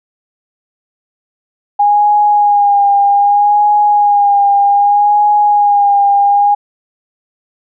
sine tone with vibrato, 818 Hz, G#5, 26 cents flat, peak -6 dBFS, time 1.79-6.55 s, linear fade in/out 10 ms, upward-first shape sine, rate 0.64 Hz, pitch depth 29 cents each way, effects none

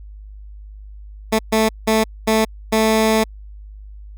15% pulse tone bursts at uneven times, 220 Hz, A3, in tune, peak -7 dBFS, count 5, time 1.32-1.39 / 1.52-1.69 / 1.87-2.04 / 2.27-2.45 / 2.72-3.24 s, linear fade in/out 10 ms, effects added 51 Hz sine -34 dBFS peak until 4.17 s

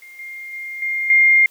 sine tone with level steps, 2117 Hz, C7, 20 cents sharp, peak -38 / -30 / -27 / -19 / -9 dBFS, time 0.02-1.46 s, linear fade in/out 2 ms, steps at 0.19 / 0.53 / 0.82 / 1.1 s, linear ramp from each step 2 ms, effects white hiss -53 dBFS RMS until 1.5 s + high-pass 300 Hz 12 dB/octave

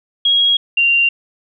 sine tone pair in turn, 3296 / 2772 Hz, G#7 / F7, -14 / -14 cents, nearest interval minor third, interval 300 cents, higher first, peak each -10 dBFS, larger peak neither, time 0.25-0.57 / 0.77-1.09 s, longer neither, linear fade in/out 5 ms, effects none

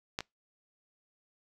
clicks, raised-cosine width 0.2 ms, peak -15 / -20 dBFS, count 2, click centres 0.189 / 0.206 s, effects noise-tail reverb RT60 0.2 s tail -26 dB re dry

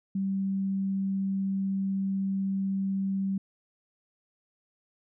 sine tone, 194 Hz, G3, 18 cents flat, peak -26 dBFS, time 0.15-3.38 s, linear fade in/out 5 ms, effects none

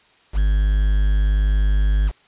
triangle tone with quantisation, 50.7 Hz, G#1, 41 cents flat, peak -12 dBFS, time 0.33-2.12 s, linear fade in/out 50 ms, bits 6, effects white hiss -55 dBFS RMS until 2.27 s + resampled to 8000 Hz

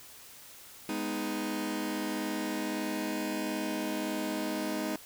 sawtooth chord, G# minor, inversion none, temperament just, 207.7 / 249.2 / 311.5 Hz, G#3 / B3 / D#4, 0 / +16 / +2 cents, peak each -33 / -34 / -30 dBFS, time 0.89-4.96 s, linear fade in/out 2 ms, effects white hiss -51 dBFS RMS until 5.05 s

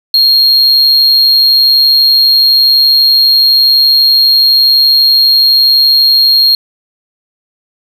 triangle tone, 4247 Hz, C8, 25 cents sharp, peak -3 dBFS, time 0.14-6.55 s, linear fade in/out 2 ms, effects none

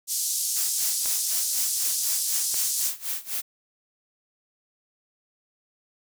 pink band-pass noise, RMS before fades -27 dBFS, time 0.07-2.92 s, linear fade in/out 50 ms, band 5400 to 13000 Hz, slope 24 dB/octave
blue noise with tremolo, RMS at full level -28 dBFS, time 0.55-3.42 s, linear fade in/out 20 ms, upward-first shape sine, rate 4 Hz, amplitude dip 90%
clicks, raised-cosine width 0.3 ms, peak -21 dBFS, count 2, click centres 1.058 / 2.543 s
effects none

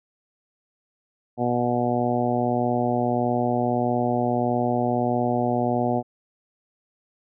harmonic tone, 121.6 Hz, B2, 26 cents flat, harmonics 1 / 2 / 3 / 4 / 5 / 6 / 7, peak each -29 / -25 / -29 / -30 / -28 / -26 / -33 dBFS, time 1.37-6.03 s, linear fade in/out 50 ms, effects none

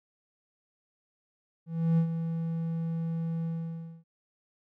triangle tone with ADSR envelope, 164.81 Hz, E3, in tune, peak -18 dBFS, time 1.66-4.04 s, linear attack 320 ms, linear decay 86 ms, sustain -9 dB, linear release 590 ms, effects none

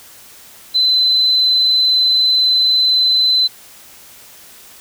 sine tone, 4039 Hz, B7, 38 cents sharp, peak -10 dBFS, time 0.74-3.48 s, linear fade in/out 20 ms, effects white hiss -41 dBFS RMS until 4.8 s

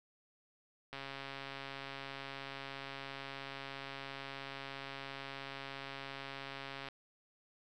click train, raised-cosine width 0.3 ms, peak -28 dBFS, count 817, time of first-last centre 0.93-6.886 s, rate 137 Hz, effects none

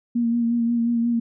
sine tone with vibrato, 234.5 Hz, A#3, 11 cents sharp, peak -18 dBFS, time 0.15-1.2 s, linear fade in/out 10 ms, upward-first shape sine, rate 5.6 Hz, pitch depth 27 cents each way, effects none

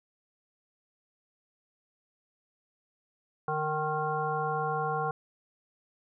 harmonic tone with a mistuned harmonic, 154.1 Hz, D#3, 16 cents flat, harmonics 1 / 3 / 5 / 7 / 9, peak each -36 / -34 / -32 / -34 / -37 dBFS, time 3.48-5.11 s, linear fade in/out 2 ms, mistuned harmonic 1, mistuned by -21 cents, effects none

